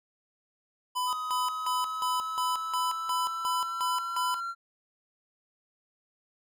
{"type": "tone with tremolo", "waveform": "square", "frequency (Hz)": 1000, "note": "B5", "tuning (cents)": 21, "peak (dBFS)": -28, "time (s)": [0.95, 4.41], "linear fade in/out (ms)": 20, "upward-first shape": "square", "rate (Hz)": 2.8, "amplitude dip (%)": 80}
{"type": "tone with pitch glide", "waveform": "triangle", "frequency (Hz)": [1257, 1370.8], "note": ["D#6", "F6"], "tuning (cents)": [17, -33], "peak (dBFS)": -30, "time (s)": [1.06, 4.55], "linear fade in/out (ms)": 50, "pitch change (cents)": 150, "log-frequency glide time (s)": [1.19, 4.34]}
{"effects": []}